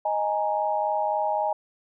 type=chord; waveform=sine; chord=D# suspended fourth; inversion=none; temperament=just; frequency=622.3 / 829.7 / 933.4 Hz; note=D#5 / G#5 / A#5; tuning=0 / -2 / +2 cents; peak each=-27 / -25 / -30 dBFS; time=0.05-1.53 s; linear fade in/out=5 ms; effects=none